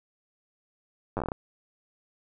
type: slowing click train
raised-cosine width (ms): 1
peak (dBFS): -16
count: 9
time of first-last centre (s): 1.17-1.318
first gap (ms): 9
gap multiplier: 1.2
effects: none